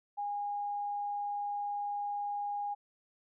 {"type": "tone", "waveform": "sine", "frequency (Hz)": 818, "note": "G#5", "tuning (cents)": -26, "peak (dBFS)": -33, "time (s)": [0.17, 2.75], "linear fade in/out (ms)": 20, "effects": []}